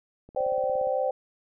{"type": "click train", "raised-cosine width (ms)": 2, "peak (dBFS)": -35, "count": 11, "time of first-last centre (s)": [0.29, 0.871], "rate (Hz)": 17.2}
{"type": "chord", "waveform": "sine", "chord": "C suspended second", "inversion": "none", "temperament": "equal with one note detuned", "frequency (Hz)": [523.3, 587.3, 774.5], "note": ["C5", "D5", "G5"], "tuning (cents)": [0, 0, -21], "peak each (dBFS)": [-26, -29, -30], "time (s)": [0.36, 1.11], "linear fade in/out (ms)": 5}
{"effects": []}